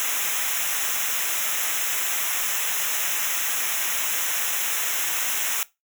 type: noise with comb filter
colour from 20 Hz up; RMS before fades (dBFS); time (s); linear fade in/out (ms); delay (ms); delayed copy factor
white; -25; 0-5.63; 0; 0.22; -0.95
effects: noise-tail reverb RT60 0.2 s tail -19 dB re dry